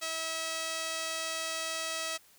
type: tone pair together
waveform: 5% pulse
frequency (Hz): 323.5 / 647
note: E4 / E5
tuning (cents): -32 / -32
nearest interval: octave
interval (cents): 1200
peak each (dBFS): -35 / -23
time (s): 0.01-2.18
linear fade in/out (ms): 20
effects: white hiss -61 dBFS RMS until 2.38 s